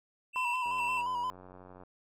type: tone with tremolo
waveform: triangle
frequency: 2685 Hz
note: E7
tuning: 31 cents sharp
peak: -31 dBFS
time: 0.33-1.04 s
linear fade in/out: 50 ms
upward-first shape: square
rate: 2.2 Hz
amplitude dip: 45%
type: tone with vibrato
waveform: triangle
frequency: 987.8 Hz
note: B5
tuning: in tune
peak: -29 dBFS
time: 0.36-1.3 s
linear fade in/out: 0 ms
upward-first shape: square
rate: 5.7 Hz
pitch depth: 42 cents each way
type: click train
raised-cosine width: 1 ms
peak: -37 dBFS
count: 109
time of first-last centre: 0.66-1.835 s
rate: 91.9 Hz
effects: none